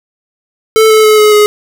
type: tone with pitch steps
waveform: square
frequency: 440 / 434.7 / 429.5 / 424.3 / 419.2 Hz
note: A4 / A4 / A4 / G#4 / G#4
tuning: 0 / -21 / -42 / +37 / +16 cents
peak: -4 dBFS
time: 0.76-1.46 s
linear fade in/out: 0 ms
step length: 140 ms
effects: none